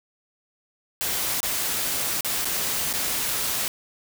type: noise with dropouts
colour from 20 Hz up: white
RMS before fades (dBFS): -26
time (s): 1.01-3.68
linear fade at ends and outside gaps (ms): 0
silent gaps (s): 1.404-1.43 / 2.208-2.247 / 2.446-2.454 / 2.929-2.937
effects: none